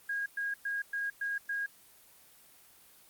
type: tone bursts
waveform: sine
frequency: 1634 Hz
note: G#6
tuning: 29 cents flat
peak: -31 dBFS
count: 6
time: 0.09-1.66 s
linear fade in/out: 5 ms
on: 170 ms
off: 110 ms
effects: white hiss -59 dBFS RMS until 3.09 s + Opus 24 kbps